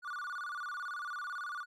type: tone with vibrato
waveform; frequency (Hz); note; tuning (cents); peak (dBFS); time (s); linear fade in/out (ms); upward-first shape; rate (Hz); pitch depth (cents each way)
triangle; 1306; E6; -17; -36; 0.02-1.66; 50; square; 18; 190
effects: none